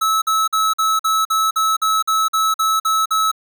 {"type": "tone bursts", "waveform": "square", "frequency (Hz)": 1300, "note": "E6", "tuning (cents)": -24, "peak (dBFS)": -15, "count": 13, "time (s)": [0.01, 3.316], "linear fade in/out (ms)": 10, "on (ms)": 210, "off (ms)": 48, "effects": []}